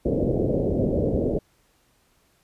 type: low-pass noise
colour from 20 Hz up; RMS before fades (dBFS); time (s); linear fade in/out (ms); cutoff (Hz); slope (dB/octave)
white; -23; 0.05-1.39; 10; 560; 48
effects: pink hiss -64 dBFS RMS until 2.43 s + resampled to 32000 Hz